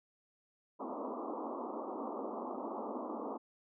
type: band-pass noise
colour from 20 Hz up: pink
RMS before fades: -41 dBFS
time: 0.79-3.38 s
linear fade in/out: 20 ms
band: 220 to 1200 Hz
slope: 96 dB/octave
effects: none